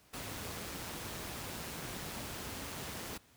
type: noise with amplitude modulation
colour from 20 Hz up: pink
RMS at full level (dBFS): -41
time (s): 0.13-3.18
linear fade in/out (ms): 10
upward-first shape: sine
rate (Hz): 174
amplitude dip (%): 30
effects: pink hiss -64 dBFS RMS until 3.36 s + high-pass 60 Hz 12 dB/octave